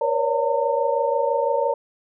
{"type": "tone cluster", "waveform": "sine", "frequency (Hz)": [476.9, 548, 574, 910], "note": ["A#4", "C#5", "D5", "A#5"], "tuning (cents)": [39, -20, -40, -42], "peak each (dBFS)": -24, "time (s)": [0.01, 1.74], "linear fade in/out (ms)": 5, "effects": []}